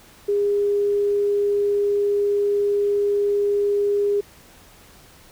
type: tone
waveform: sine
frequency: 407.2 Hz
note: G#4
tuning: 34 cents flat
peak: -17 dBFS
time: 0.28-4.21 s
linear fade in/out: 10 ms
effects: pink hiss -49 dBFS RMS until 5.31 s